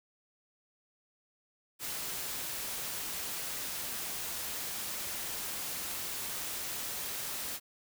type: noise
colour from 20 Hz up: white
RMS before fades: -38 dBFS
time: 1.79-7.6 s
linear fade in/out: 50 ms
effects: none